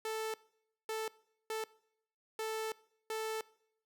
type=tone bursts at uneven times; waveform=sawtooth; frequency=440 Hz; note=A4; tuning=in tune; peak=-32 dBFS; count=5; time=0.05-0.34 / 0.89-1.08 / 1.5-1.64 / 2.39-2.72 / 3.1-3.41 s; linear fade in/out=2 ms; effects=noise-tail reverb RT60 0.7 s tail -22 dB re dry